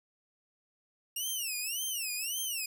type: tone with vibrato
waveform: 10% pulse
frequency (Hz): 2774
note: F7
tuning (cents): -12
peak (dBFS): -25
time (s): 1.16-2.66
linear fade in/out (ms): 5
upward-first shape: sine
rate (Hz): 1.8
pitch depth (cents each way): 220
effects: none